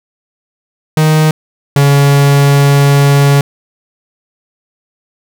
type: tone pair in turn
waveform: 45% pulse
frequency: 155.56 / 141.08 Hz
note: D#3 / C#3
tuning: 0 / +31 cents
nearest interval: major second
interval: 169 cents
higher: first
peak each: -6 / -5 dBFS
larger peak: second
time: 0.97-1.31 / 1.76-3.41 s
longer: second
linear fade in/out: 2 ms
effects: none